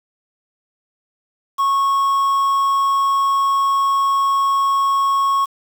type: tone with quantisation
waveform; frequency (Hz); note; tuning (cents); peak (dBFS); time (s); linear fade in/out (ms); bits
triangle; 1100; C#6; -14; -12; 1.58-5.46; 20; 6
effects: none